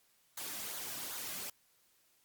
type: noise with flanger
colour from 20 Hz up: white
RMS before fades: -42 dBFS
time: 0.37-1.5 s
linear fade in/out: 5 ms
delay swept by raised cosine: 0.36 to 2.26 ms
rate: 2.6 Hz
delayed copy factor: -0.55
effects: white hiss -71 dBFS RMS until 2.24 s + Opus 48 kbps